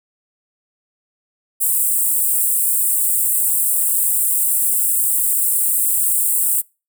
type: high-pass noise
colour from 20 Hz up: pink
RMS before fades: -17 dBFS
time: 1.6-6.62 s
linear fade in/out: 20 ms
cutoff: 7900 Hz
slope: 96 dB/octave
effects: noise-tail reverb RT60 0.3 s tail -26 dB re dry